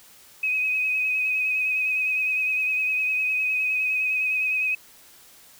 sine tone with vibrato, 2526 Hz, D#7, 26 cents sharp, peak -21 dBFS, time 0.43-4.75 s, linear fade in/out 5 ms, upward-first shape sine, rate 9.8 Hz, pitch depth 28 cents each way, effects white hiss -51 dBFS RMS until 5.59 s

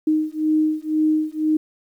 sine beating tone pair, 309.1 / 311.1 Hz, D#4 / D#4, -11 / 0 cents, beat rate 2 Hz, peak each -20 dBFS, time 0.07-1.57 s, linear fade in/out 5 ms, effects 9-bit

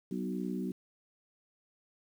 harmonic tone with a mistuned harmonic, 62 Hz, B1, 7 cents sharp, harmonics 3 / 4 / 5 / 6, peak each -36 / -38 / -40 / -42 dBFS, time 0.11-0.72 s, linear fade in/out 5 ms, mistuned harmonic 3, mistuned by +27 cents, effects 10-bit

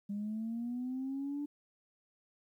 sine linear sweep, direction up, 200.2 to 293 Hz, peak -34 dBFS, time 0.09-1.46 s, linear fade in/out 10 ms, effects tanh soft clip ceiling -31 dBFS + 12-bit

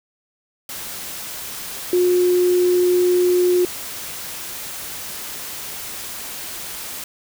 sine tone in noise, 358.9 Hz, F4, 47 cents sharp, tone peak -13 dBFS, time 1.93-3.65 s, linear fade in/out 2 ms, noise white, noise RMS -31 dBFS, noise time 0.69-7.04 s, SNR +15 dB, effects none

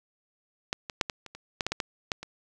clicks, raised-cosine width 0.2 ms, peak -11 / -18 / -6 / -14 / -25 / -25 / -10 / -11 / -12 / -11 / -10 / -22 dBFS, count 12, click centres 0.729 / 0.898 / 1.012 / 1.098 / 1.263 / 1.35 / 1.608 / 1.666 / 1.72 / 1.802 / 2.118 / 2.23 s, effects none

